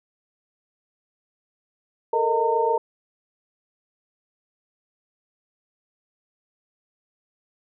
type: tone cluster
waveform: sine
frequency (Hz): 439.4 / 466.9 / 624 / 912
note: A4 / A#4 / D#5 / A#5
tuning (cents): -2 / +3 / +5 / -38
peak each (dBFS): -25 / -23 / -29 / -22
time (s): 2.13-2.78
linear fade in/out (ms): 5
effects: none